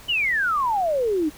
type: exponential sweep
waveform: sine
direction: down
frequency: 3051 to 290 Hz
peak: -19 dBFS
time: 0.08-1.3 s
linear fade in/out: 20 ms
effects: added 50 Hz sine -51 dBFS peak until 1.37 s + pink hiss -45 dBFS RMS until 1.37 s